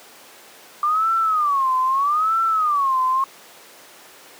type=tone with vibrato; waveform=sine; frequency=1174.7 Hz; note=D6; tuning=in tune; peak=-16 dBFS; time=0.83-3.24 s; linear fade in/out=2 ms; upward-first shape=sine; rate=0.79 Hz; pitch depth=230 cents each way; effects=pink hiss -44 dBFS RMS until 4.39 s + high-pass 400 Hz 12 dB/octave